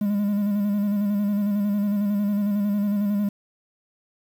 triangle tone with vibrato, 204.5 Hz, G#3, 26 cents flat, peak -18 dBFS, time 0.01-3.29 s, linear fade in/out 5 ms, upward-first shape square, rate 11 Hz, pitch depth 31 cents each way, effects 8-bit

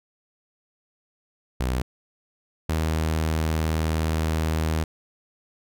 sawtooth tone pair in turn, 63 / 79.38 Hz, B1 / D#2, +35 / +35 cents, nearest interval major third, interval 400 cents, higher second, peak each -19 / -18 dBFS, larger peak second, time 1.6-1.82 / 2.69-4.84 s, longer second, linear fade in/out 5 ms, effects none

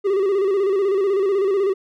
triangle tone with vibrato, 392 Hz, G4, in tune, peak -14 dBFS, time 0.04-1.74 s, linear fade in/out 20 ms, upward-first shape square, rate 16 Hz, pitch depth 61 cents each way, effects none

